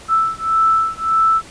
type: beating tone pair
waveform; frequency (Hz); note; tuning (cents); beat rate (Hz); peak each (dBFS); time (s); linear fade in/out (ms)
sine; 1318.5 / 1320.2; E6 / E6; 0 / +2; 1.7; -16; 0.08-1.42; 50
effects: pink hiss -39 dBFS RMS until 1.5 s + resampled to 22050 Hz